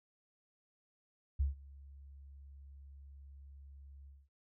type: tone with ADSR envelope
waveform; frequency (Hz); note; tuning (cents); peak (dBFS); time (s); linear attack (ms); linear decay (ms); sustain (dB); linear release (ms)
sine; 69.3; C#2; 0; -27; 1.39-4.29; 15; 140; -24; 220
effects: none